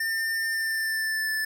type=tone with pitch glide; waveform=square; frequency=1802 to 1751.7 Hz; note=A6 to A6; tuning=+41 to -8 cents; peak=-26 dBFS; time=0-1.45 s; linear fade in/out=5 ms; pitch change=-49 cents; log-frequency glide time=0.46-1.31 s; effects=none